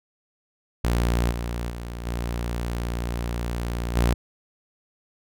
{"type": "tone with level steps", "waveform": "sawtooth", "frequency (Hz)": 58.9, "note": "A#1", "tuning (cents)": 19, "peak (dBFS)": [-16, -23, -28, -22, -14], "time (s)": [0.84, 4.14], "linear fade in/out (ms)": 5, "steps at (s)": [1.3, 1.69, 2.05, 3.95], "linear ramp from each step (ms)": 20, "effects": []}